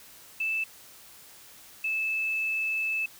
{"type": "tone pair in turn", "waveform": "sine", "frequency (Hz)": [2637, 2620], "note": ["E7", "E7"], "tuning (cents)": [0, -11], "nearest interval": "unison", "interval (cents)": 11, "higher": "first", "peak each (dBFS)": -26, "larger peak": "neither", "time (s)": [[0.4, 0.64], [1.84, 3.06]], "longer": "second", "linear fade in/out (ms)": 5, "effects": ["white hiss -51 dBFS RMS until 3.19 s"]}